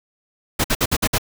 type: noise bursts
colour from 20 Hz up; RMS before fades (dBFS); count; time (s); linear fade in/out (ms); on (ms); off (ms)
pink; -18; 6; 0.59-1.183; 10; 53; 55
effects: none